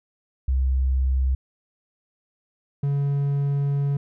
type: tone pair in turn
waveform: sine / triangle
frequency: 65.41 / 141.18 Hz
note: C2 / C#3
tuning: 0 / +32 cents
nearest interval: octave + minor second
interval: 1332 cents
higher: second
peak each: -18 dBFS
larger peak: neither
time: 0.48-1.35 / 2.83-3.97 s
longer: second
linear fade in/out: 5 ms
effects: none